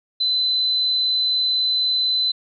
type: tone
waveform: sine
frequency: 4029 Hz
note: B7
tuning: 34 cents sharp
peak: -17 dBFS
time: 0.2-2.32 s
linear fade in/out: 10 ms
effects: none